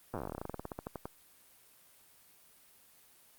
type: slowing click train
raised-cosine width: 1 ms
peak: -24 dBFS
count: 26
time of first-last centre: 0.14-1.055 s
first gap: 8 ms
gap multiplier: 1.11
effects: white hiss -62 dBFS RMS until 3.38 s + Opus 32 kbps